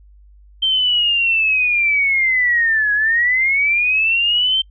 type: linear two-way sweep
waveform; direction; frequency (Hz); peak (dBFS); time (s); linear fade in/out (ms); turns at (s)
sine; down then up; 3136 to 1661.2 to 3136; -13; 0.62-4.62; 10; 2.93
effects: noise-tail reverb RT60 0.1 s tail -25 dB re dry + added 50 Hz sine -43 dBFS peak until 4.7 s